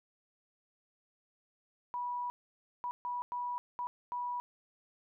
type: tone bursts at uneven times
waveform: sine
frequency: 976 Hz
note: B5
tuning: 21 cents flat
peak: -34 dBFS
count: 6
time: 1.94-2.3 / 2.84-2.91 / 3.05-3.22 / 3.32-3.58 / 3.79-3.87 / 4.12-4.4 s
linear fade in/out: 0 ms
effects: none